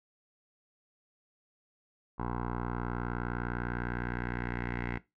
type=tone with low-pass filter sweep; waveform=10% pulse; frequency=59.8 Hz; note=A#1; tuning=45 cents sharp; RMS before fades=-35 dBFS; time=2.18-4.99 s; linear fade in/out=20 ms; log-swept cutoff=1100 to 2000 Hz; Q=3.9; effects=noise-tail reverb RT60 0.2 s tail -18 dB re dry